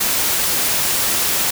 white noise, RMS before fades -18 dBFS, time 0-1.51 s, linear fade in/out 10 ms, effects none

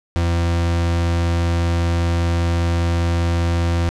40% pulse tone, 85.1 Hz, F2, 44 cents flat, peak -15 dBFS, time 0.16-3.89 s, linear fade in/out 0 ms, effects low-pass 7000 Hz 12 dB/octave

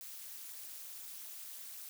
blue noise with amplitude modulation, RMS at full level -44 dBFS, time 0.01-1.89 s, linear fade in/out 0 ms, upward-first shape sine, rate 250 Hz, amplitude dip 90%, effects none

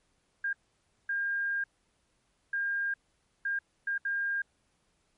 sine tone bursts at uneven times, 1609 Hz, G6, 45 cents sharp, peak -28 dBFS, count 6, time 0.44-0.53 / 1.09-1.64 / 2.53-2.94 / 3.45-3.59 / 3.87-3.98 / 4.05-4.42 s, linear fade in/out 5 ms, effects pink hiss -73 dBFS RMS until 5.17 s + MP3 48 kbps

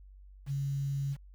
sine tone with quantisation, 138.9 Hz, C#3, 4 cents sharp, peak -30 dBFS, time 0.46-1.17 s, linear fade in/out 50 ms, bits 9, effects added 48 Hz sine -50 dBFS peak until 1.34 s

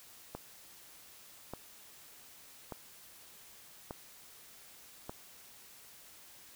click train, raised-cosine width 1 ms, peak -26 dBFS, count 5, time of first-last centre 0.35-5.095 s, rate 0.843 Hz, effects white hiss -56 dBFS RMS until 6.55 s

